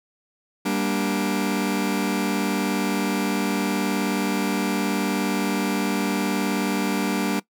sawtooth chord, G minor, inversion none, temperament just, 196 / 235.2 / 294 Hz, G3 / Bb3 / D4, 0 / +16 / +2 cents, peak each -21 / -23 / -21 dBFS, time 0.65-7.4 s, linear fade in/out 10 ms, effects noise-tail reverb RT60 0.1 s tail -20 dB re dry

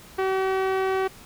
sawtooth tone with low-pass filter, 381 Hz, G4, 49 cents flat, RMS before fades -24 dBFS, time 0.18-1.08 s, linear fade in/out 10 ms, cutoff 2100 Hz, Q 0.82, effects pink hiss -47 dBFS RMS until 1.25 s

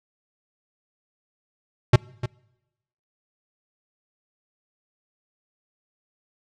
square tone with echo, 122.8 Hz, B2, 9 cents flat, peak -10 dBFS, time 1.93-1.96 s, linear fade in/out 5 ms, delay 300 ms, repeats 1, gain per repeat -14 dB, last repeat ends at 2.26 s, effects noise-tail reverb RT60 1.0 s tail -26 dB re dry + low-pass 5000 Hz 12 dB/octave

